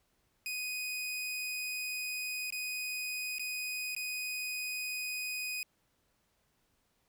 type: tone with dropouts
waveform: sawtooth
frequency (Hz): 2494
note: D#7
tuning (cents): +3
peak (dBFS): -32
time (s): 0.46-5.63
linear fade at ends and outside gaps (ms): 1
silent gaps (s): 2.504-2.524 / 3.384-3.395 / 3.95-3.964
effects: pink hiss -75 dBFS RMS until 7.08 s